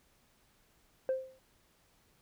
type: tone with exponential decay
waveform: sine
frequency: 523.3 Hz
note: C5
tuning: in tune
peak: -24 dBFS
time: 1.09-1.39 s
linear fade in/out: 1 ms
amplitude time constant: 64 ms
effects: tanh soft clip ceiling -26 dBFS + pink hiss -69 dBFS RMS until 2.21 s